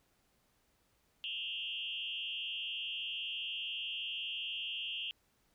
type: tone with frequency modulation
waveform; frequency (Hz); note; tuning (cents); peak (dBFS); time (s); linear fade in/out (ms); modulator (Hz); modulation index
sine; 2997; F#7; +22; -37; 1.24-5.11; 0; 127; 2.4
effects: pink hiss -74 dBFS RMS until 5.54 s